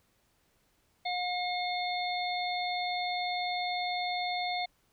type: harmonic tone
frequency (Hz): 718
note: F5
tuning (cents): +48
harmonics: 1 / 3 / 5 / 6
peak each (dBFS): -32 / -37 / -39 / -40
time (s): 1.05-4.66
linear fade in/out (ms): 10
effects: pink hiss -71 dBFS RMS until 4.92 s